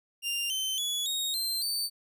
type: tone with pitch steps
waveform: sawtooth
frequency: 2794 / 3082 / 3400 / 3751 / 4138 / 4565 Hz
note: F7 / G7 / G#7 / A#7 / C8 / D8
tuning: 0 / -30 / +40 / +10 / -20 / -50 cents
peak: -26 dBFS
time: 0.22-1.9 s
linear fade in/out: 50 ms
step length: 280 ms
effects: none